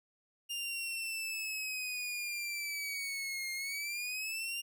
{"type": "linear two-way sweep", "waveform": "sawtooth", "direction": "down then up", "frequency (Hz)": [2813, 2122, 2813], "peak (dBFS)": -33, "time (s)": [0.49, 4.62], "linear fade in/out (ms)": 20, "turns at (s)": 3.53, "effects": []}